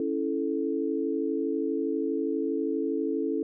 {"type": "chord", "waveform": "sine", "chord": "A major", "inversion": "first", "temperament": "equal with one note detuned", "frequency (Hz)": [277.2, 329.6, 437.2], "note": ["C#4", "E4", "A4"], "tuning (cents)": [0, 0, -11], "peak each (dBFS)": -30, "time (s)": [0, 3.43], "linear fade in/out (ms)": 2, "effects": []}